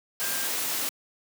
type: tone in noise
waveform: sine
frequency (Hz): 1596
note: G6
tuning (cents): +31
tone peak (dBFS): -37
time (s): 0.21-0.47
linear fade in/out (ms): 0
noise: white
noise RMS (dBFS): -29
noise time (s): 0.2-0.89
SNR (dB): -11
effects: high-pass 200 Hz 12 dB/octave